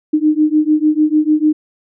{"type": "beating tone pair", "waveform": "sine", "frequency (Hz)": [302.9, 309.6], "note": ["D#4", "D#4"], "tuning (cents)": [-46, -9], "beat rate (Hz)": 6.7, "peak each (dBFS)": -13, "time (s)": [0.13, 1.53], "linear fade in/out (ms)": 10, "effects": []}